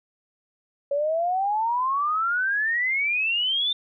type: exponential sweep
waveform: sine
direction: up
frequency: 556 to 3605 Hz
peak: -21 dBFS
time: 0.91-3.73 s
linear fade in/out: 5 ms
effects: none